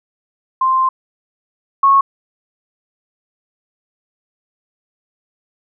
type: tone pair in turn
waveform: sine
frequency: 1047 / 1098 Hz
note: C6 / C#6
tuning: +1 / -17 cents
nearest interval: minor second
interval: 82 cents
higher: second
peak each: -11 / -7 dBFS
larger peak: second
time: 0.61-0.89 / 1.83-2.01 s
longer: first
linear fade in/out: 5 ms
effects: none

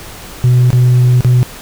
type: tone with dropouts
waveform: sine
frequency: 124.4 Hz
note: B2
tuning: 13 cents sharp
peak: -3 dBFS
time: 0.44-1.43 s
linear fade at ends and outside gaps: 0 ms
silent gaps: 0.704-0.73 / 1.207-1.247 s
effects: tanh soft clip ceiling -4 dBFS + pink hiss -31 dBFS RMS until 1.61 s

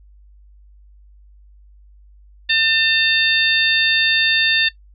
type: harmonic tone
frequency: 900 Hz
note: A5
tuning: 39 cents sharp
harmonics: 2 / 3 / 4 / 5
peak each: -19 / -20 / -18 / -23 dBFS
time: 2.49-4.69 s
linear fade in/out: 10 ms
effects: noise-tail reverb RT60 0.1 s tail -17 dB re dry + added 50 Hz sine -44 dBFS peak until 4.94 s

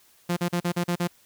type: tone bursts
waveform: sawtooth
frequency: 174.61 Hz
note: F3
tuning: in tune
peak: -19 dBFS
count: 7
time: 0.29-1.076 s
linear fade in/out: 10 ms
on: 78 ms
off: 40 ms
effects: white hiss -59 dBFS RMS until 1.25 s

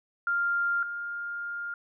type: tone pair in turn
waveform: sine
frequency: 1396.9 / 1406.6 Hz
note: F6 / F6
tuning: 0 / +12 cents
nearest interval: unison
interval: 12 cents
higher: second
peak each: -24 / -32 dBFS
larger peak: first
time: 0.27-0.83 / 0.83-1.74 s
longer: second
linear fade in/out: 2 ms
effects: none

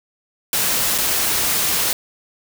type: noise with dropouts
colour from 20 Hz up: white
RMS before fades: -19 dBFS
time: 0.53-1.93 s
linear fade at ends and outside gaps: 1 ms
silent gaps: 0.98-0.984 s
effects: none

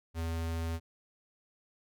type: tone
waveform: square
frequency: 82.41 Hz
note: E2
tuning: in tune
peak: -33 dBFS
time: 0.14-0.8 s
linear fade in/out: 50 ms
effects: none

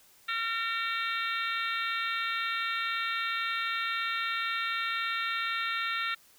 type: harmonic tone with a mistuned harmonic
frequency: 456.2 Hz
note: A#4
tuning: 37 cents flat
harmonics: 3 / 4 / 5 / 6 / 7 / 8 / 9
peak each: -33 / -35 / -37 / -39 / -45 / -38 / -44 dBFS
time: 0.28-6.15 s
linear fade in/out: 10 ms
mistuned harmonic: 9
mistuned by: -31 cents
effects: white hiss -60 dBFS RMS until 6.38 s

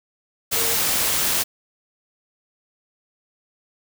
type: tone in noise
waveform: sine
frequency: 460 Hz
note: A#4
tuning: 23 cents flat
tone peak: -30 dBFS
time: 0.55-0.76 s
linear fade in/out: 20 ms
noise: white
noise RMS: -21 dBFS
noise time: 0.51-1.44 s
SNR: -12 dB
effects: none

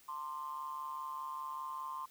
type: tone with amplitude modulation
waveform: sine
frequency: 1046.5 Hz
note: C6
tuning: in tune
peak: -35 dBFS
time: 0.08-2.06 s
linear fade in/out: 10 ms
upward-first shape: sine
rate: 145 Hz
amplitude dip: 80%
effects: tanh soft clip ceiling -31 dBFS + white hiss -63 dBFS RMS until 2.1 s

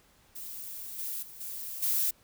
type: noise with level steps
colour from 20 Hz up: violet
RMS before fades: -41 / -36 / -48 / -39 / -28 dBFS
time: 0.35-2.11 s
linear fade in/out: 10 ms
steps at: 0.98 / 1.22 / 1.4 / 1.82 s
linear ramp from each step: 10 ms
effects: pink hiss -63 dBFS RMS until 2.23 s

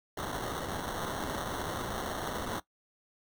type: noise with sample-and-hold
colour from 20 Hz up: violet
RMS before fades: -36 dBFS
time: 0.17-2.6 s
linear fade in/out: 5 ms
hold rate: 2450 Hz
effects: noise-tail reverb RT60 0.1 s tail -18 dB re dry

